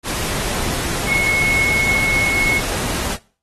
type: tone in noise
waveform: sine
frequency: 2187 Hz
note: C#7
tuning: 24 cents flat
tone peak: -16 dBFS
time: 1.06-2.62 s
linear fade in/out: 50 ms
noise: pink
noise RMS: -23 dBFS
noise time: 0.03-3.18 s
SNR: +4 dB
effects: noise-tail reverb RT60 0.4 s tail -21 dB re dry + AAC 32 kbps